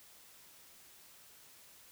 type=silence; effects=white hiss -59 dBFS RMS until 1.91 s